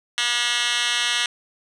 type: tone with high-pass filter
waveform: 10% pulse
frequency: 240.5 Hz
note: B3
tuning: 46 cents flat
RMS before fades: -22 dBFS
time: 0.18-1.26 s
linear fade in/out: 0 ms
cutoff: 2400 Hz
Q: 4.3
effects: resampled to 22050 Hz + 8-bit